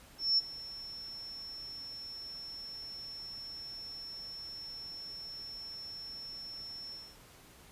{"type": "tone with ADSR envelope", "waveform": "sine", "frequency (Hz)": 5400, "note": "E8", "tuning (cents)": 41, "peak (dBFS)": -23, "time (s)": [0.18, 7.17], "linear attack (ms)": 200, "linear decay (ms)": 25, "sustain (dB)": -19, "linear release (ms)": 250, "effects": ["pink hiss -57 dBFS RMS until 7.71 s", "resampled to 32000 Hz"]}